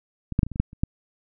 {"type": "clicks", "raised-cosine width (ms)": 5, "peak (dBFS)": [-17, -7, -6, -21, -22, -20, -7, -30, -9], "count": 9, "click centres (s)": [0.323, 0.391, 0.432, 0.466, 0.517, 0.559, 0.6, 0.731, 0.835], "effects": []}